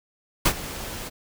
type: noise with ADSR envelope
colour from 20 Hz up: pink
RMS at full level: -17 dBFS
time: 0.45-1.1 s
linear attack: 8 ms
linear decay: 67 ms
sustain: -17 dB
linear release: 29 ms
effects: none